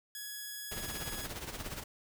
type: tone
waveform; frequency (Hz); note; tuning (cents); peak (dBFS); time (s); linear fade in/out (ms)
5% pulse; 1678; G#6; +17; -30; 0.15-1.26; 2
type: noise with tremolo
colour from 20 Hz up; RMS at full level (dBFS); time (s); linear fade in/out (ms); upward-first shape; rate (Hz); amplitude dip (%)
pink; -39; 0.71-1.84; 10; sine; 17; 65
effects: none